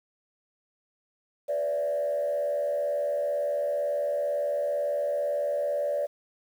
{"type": "tone with frequency modulation", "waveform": "sine", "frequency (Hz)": 580, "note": "D5", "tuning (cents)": -22, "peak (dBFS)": -24, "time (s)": [1.48, 6.07], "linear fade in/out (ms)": 20, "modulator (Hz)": 77.9, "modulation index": 0.68, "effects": ["tanh soft clip ceiling -21 dBFS", "9-bit"]}